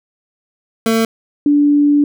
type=tone pair in turn; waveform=25% pulse / sine; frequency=225.1 / 290.7 Hz; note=A3 / D4; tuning=+40 / -18 cents; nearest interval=major third; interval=442 cents; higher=second; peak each=-8 dBFS; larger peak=neither; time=0.86-1.05 / 1.46-2.04 s; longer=second; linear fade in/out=2 ms; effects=none